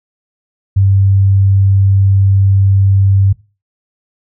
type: tone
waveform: sine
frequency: 97.7 Hz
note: G2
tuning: 5 cents flat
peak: -6 dBFS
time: 0.76-3.33 s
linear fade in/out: 10 ms
effects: noise-tail reverb RT60 0.3 s tail -19 dB re dry